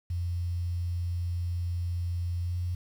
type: tone with pitch glide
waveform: sine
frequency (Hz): 87.31 to 88.73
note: F2 to F2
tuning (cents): 0 to +28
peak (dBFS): -28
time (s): 0.1-2.75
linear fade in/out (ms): 5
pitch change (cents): +28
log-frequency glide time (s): 2.42-2.56
effects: 9-bit